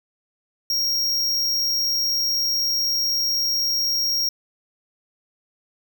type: tone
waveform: square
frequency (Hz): 5588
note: F8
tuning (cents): 0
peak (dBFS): -20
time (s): 0.7-4.29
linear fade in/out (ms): 2
effects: none